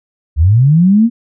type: linear sweep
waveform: sine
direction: up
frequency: 68.2 to 240 Hz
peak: -5 dBFS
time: 0.36-1.1 s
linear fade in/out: 50 ms
effects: none